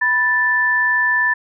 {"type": "tone pair together", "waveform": "sine", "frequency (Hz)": [983.8, 1761], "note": ["B5", "A6"], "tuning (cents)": [-7, 1], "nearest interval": "minor seventh", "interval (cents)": 1008, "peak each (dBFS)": [-22, -14], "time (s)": [0.01, 1.34], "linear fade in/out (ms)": 10, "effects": []}